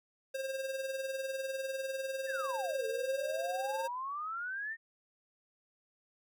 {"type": "tone with tremolo", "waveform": "square", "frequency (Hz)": 534, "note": "C5", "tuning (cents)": 35, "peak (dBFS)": -34, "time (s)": [0.34, 3.88], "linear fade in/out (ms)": 10, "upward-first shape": "sine", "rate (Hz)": 20, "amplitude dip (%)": 55}
{"type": "exponential two-way sweep", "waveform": "sine", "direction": "down then up", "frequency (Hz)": [1855, 440, 1855], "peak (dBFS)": -36, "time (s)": [2.26, 4.77], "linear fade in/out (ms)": 50, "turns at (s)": 2.86}
{"effects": []}